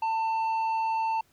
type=tone with tanh clipping; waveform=sine; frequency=894 Hz; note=A5; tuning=27 cents sharp; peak=-26 dBFS; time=0.02-1.21 s; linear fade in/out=5 ms; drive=6 dB; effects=pink hiss -65 dBFS RMS until 1.32 s